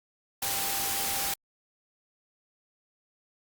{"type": "tone in noise", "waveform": "sine", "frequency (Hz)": 790, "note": "G5", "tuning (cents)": 13, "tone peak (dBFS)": -38, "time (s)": [0.42, 1.34], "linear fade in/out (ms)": 5, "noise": "white", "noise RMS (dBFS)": -30, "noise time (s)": [0.42, 1.34], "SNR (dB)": -11, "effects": ["Opus 48 kbps"]}